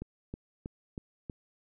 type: click train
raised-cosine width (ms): 3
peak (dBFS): -25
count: 5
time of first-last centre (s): 0.02-1.298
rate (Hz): 3.13
effects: none